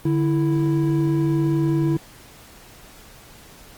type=tone pair together; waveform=triangle; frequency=146.82 / 329.6 Hz; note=D3 / E4; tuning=0 / 0 cents; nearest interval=octave + major second; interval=1400 cents; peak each=-18 dBFS; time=0.05-1.97 s; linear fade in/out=5 ms; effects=pink hiss -46 dBFS RMS until 3.77 s + Opus 32 kbps